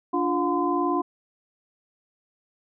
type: tone cluster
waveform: sine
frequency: 292 / 350.4 / 717 / 1024 Hz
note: D4 / F4 / F5 / C6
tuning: -10 / +6 / +45 / -38 cents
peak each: -26 / -26 / -30 / -26 dBFS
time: 0.13-1.02 s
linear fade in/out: 10 ms
effects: none